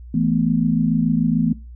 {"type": "chord", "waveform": "sine", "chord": "E suspended fourth", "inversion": "none", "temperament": "equal", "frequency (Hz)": [164.81, 220, 246.9], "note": ["E3", "A3", "B3"], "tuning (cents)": [0, 0, 0], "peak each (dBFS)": -20, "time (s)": [0.14, 1.53], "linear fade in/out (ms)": 5, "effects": ["noise-tail reverb RT60 0.3 s tail -21 dB re dry", "added 60 Hz sine -35 dBFS peak until 1.75 s"]}